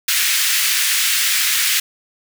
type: high-pass noise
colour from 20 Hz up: pink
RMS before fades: -17 dBFS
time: 0.08-1.8 s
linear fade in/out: 5 ms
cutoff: 1800 Hz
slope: 24 dB/octave
effects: none